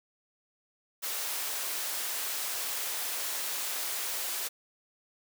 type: high-pass noise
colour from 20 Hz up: white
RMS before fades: -34 dBFS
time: 1.02-4.49 s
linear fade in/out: 20 ms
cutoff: 470 Hz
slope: 12 dB/octave
effects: none